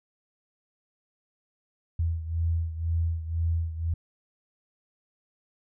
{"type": "beating tone pair", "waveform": "sine", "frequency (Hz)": [82.41, 84.41], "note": ["E2", "E2"], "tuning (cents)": [0, 42], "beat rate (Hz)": 2, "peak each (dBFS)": [-26, -31], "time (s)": [1.99, 3.94], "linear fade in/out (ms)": 5, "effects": []}